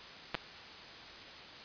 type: clicks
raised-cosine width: 0.3 ms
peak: -17 dBFS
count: 2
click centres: 0.345 / 0.351 s
effects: white hiss -49 dBFS RMS until 1.64 s + resampled to 11025 Hz